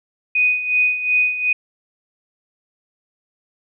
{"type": "tone with tremolo", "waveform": "sine", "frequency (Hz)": 2489, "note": "D#7", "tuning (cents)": 0, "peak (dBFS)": -12, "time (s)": [0.35, 1.53], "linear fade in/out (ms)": 5, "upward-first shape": "sine", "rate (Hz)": 2.7, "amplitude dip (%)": 70, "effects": []}